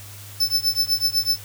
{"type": "tone with tremolo", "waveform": "45% pulse", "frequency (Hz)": 5274, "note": "E8", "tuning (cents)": 0, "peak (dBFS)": -15, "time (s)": [0.4, 1.38], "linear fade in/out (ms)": 5, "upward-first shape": "triangle", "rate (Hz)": 8, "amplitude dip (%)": 100, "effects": ["added 101 Hz sine -40 dBFS peak until 1.44 s", "white hiss -42 dBFS RMS until 1.44 s"]}